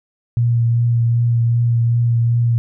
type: tone with vibrato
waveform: sine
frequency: 117.8 Hz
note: A#2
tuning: 19 cents sharp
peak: -12 dBFS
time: 0.37-2.58 s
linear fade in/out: 0 ms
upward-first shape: triangle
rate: 2.6 Hz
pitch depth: 20 cents each way
effects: none